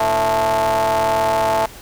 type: ring-modulated tone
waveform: 45% pulse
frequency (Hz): 106.9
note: A2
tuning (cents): -49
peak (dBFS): -12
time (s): 0-1.66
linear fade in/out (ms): 5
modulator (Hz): 769
effects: pink hiss -39 dBFS RMS until 1.81 s